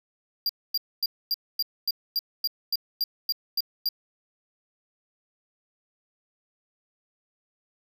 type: tone bursts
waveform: square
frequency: 4782 Hz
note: D8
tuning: 30 cents sharp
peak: -23 dBFS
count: 13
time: 0.46-3.889 s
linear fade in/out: 2 ms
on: 33 ms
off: 250 ms
effects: none

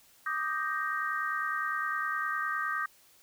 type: chord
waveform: sine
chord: Eb major seventh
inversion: third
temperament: equal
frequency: 1174.7 / 1244.5 / 1568 / 1864.7 Hz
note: D6 / Eb6 / G6 / Bb6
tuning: 0 / 0 / 0 / 0 cents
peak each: -37 / -34 / -34 / -36 dBFS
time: 0.26-2.86 s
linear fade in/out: 5 ms
effects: white hiss -61 dBFS RMS until 3.22 s

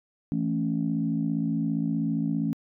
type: chord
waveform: sine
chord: A major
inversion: second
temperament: equal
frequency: 164.81 / 220 / 277.2 Hz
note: E3 / A3 / C#4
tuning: 0 / 0 / 0 cents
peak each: -28 dBFS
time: 0.32-2.53 s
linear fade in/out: 0 ms
effects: tanh soft clip ceiling -15 dBFS

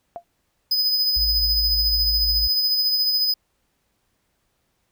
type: tone with exponential decay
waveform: sine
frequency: 690 Hz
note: F5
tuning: 21 cents flat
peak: -25 dBFS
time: 0.16-0.24 s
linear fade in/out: 0 ms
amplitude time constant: 16 ms
type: tone with tremolo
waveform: square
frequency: 5010 Hz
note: D#8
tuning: 11 cents sharp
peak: -17 dBFS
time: 0.71-3.34 s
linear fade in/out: 5 ms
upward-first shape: sine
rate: 14 Hz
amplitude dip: 35%
type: tone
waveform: sine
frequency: 58.27 Hz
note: A#1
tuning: in tune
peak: -24 dBFS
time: 1.16-2.48 s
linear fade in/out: 10 ms
effects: pink hiss -70 dBFS RMS until 4.91 s

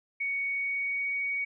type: tone with pitch glide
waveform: sine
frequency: 2231 to 2244 Hz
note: C#7 to C#7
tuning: +11 to +21 cents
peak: -28 dBFS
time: 0.2-1.45 s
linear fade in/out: 10 ms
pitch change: +10 cents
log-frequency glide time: 0.47-1.1 s
effects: none

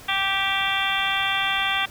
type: harmonic tone with a mistuned harmonic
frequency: 390.4 Hz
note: G4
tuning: 7 cents flat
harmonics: 2 / 3 / 4 / 5 / 6 / 7 / 8 / 9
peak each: -29 / -29 / -29 / -29 / -29 / -29 / -29 / -29 dBFS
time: 0.08-1.86 s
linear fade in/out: 10 ms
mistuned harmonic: 8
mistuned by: +47 cents
effects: pink hiss -44 dBFS RMS until 1.9 s

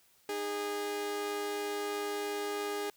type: tone pair together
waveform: sawtooth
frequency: 307.5 / 410.5 Hz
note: D#4 / G#4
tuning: -20 / -20 cents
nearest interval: perfect fourth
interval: 500 cents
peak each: -39 / -30 dBFS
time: 0.29-2.9 s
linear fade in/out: 2 ms
effects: white hiss -66 dBFS RMS until 2.96 s

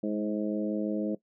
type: harmonic tone with a mistuned harmonic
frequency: 105.9 Hz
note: G#2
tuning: 34 cents sharp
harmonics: 2 / 3 / 4 / 5 / 6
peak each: -31 / -32 / -38 / -36 / -41 dBFS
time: 0.03-1.15 s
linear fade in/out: 5 ms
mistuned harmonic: 2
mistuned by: -20 cents
effects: noise-tail reverb RT60 0.1 s tail -18 dB re dry

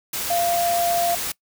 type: tone in noise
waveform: sine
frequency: 692 Hz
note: F5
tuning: 16 cents flat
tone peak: -19 dBFS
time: 0.3-1.15 s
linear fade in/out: 5 ms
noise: white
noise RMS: -27 dBFS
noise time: 0.13-1.32 s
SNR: +5 dB
effects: noise-tail reverb RT60 0.1 s tail -22 dB re dry

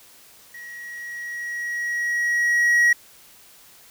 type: tone with level ramp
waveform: triangle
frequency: 1906 Hz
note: A#6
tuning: 38 cents sharp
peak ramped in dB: -35 to -11 dBFS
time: 0.54-2.93 s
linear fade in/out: 5 ms
effects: white hiss -50 dBFS RMS until 3.9 s

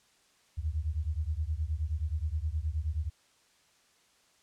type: beating tone pair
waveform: sine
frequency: 73.42 / 82.92 Hz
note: D2 / E2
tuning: 0 / +11 cents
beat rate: 9.5 Hz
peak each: -32 / -33 dBFS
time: 0.57-3.1 s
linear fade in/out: 20 ms
effects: white hiss -66 dBFS RMS until 4.42 s + low-pass 8000 Hz 12 dB/octave

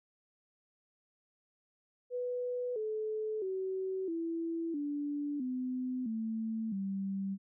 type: tone with pitch steps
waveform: sine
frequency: 493.9 / 432.5 / 378.7 / 331.5 / 290.3 / 254.2 / 222.6 / 194.88 Hz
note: B4 / A4 / F#4 / E4 / D4 / C4 / A3 / G3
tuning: 0 / -30 / +40 / +10 / -20 / -50 / +20 / -10 cents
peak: -33 dBFS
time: 2.1-7.38 s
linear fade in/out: 50 ms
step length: 660 ms
effects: none

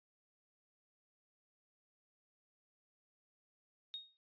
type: tone with exponential decay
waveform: sine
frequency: 3729 Hz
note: A#7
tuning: in tune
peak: -39 dBFS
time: 3.94-4.17 s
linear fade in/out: 0 ms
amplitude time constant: 49 ms
effects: resampled to 11025 Hz

